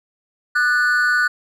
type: tone with amplitude modulation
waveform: triangle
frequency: 1477 Hz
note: F#6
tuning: 3 cents flat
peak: -9 dBFS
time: 0.55-1.28 s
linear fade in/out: 10 ms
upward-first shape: sine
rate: 275 Hz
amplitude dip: 75%
effects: none